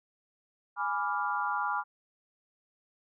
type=chord; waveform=sine; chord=G# diminished seventh; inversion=none; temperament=equal; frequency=830.6 / 987.8 / 1174.7 / 1396.9 Hz; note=G#5 / B5 / D6 / F6; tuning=0 / 0 / 0 / 0 cents; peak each=-34 dBFS; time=0.76-1.84 s; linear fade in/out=50 ms; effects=none